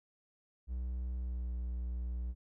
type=tone with pitch glide; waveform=triangle; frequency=62 to 60.62 Hz; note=B1 to B1; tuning=+7 to -32 cents; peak=-33 dBFS; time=0.67-2.35 s; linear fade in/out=50 ms; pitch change=-39 cents; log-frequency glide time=1.16-1.52 s; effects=none